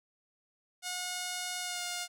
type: tone with pitch glide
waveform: 5% pulse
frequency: 723 to 711.4 Hz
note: F#5 to F5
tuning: -40 to +32 cents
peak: -23 dBFS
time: 0.82-2.08 s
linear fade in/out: 50 ms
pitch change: -28 cents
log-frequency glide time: 1.61-1.83 s
effects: none